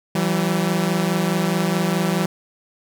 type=tone pair together; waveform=sawtooth; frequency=166.66 / 191.4 Hz; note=E3 / G3; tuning=+19 / -41 cents; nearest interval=major second; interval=240 cents; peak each=-17 dBFS; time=0.15-2.26 s; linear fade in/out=5 ms; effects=none